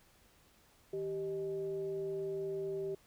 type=tone with frequency modulation; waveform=sine; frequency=390 Hz; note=G4; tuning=9 cents flat; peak=-35 dBFS; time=0.93-2.95 s; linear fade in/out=5 ms; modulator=231 Hz; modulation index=0.43; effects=pink hiss -66 dBFS RMS until 3.06 s